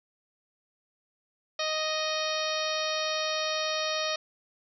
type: harmonic tone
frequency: 622.3 Hz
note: D#5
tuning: in tune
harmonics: 1 / 2 / 3 / 4 / 5 / 6 / 7 / 8 / 9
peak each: -32 / -35 / -38 / -37 / -39 / -36 / -37 / -42 / -38 dBFS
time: 1.59-4.16 s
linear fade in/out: 5 ms
effects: none